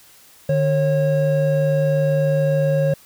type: tone pair together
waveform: triangle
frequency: 150.9 / 545.6 Hz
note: D3 / C#5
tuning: +47 / -28 cents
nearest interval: octave + minor seventh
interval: 2225 cents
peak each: -16 dBFS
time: 0.49-2.94 s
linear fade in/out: 5 ms
effects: white hiss -49 dBFS RMS until 3.05 s